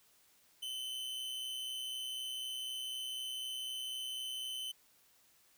45% pulse tone with amplitude modulation, 3044 Hz, F#7, 48 cents sharp, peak -37 dBFS, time 0.62-4.72 s, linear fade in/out 10 ms, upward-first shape sine, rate 124 Hz, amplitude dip 35%, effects white hiss -68 dBFS RMS until 5.57 s

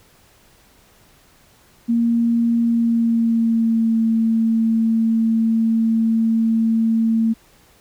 sine tone with pitch glide, 233.1 to 225.4 Hz, A#3 to A3, 0 to +42 cents, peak -14 dBFS, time 1.88-7.34 s, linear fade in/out 20 ms, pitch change -58 cents, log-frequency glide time 2.62-3.97 s, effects pink hiss -53 dBFS RMS until 7.8 s

